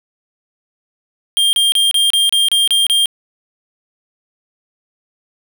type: tone bursts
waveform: square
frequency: 3200 Hz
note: G7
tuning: 35 cents sharp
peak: -11 dBFS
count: 9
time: 1.37-3.058 s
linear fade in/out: 0 ms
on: 160 ms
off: 31 ms
effects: none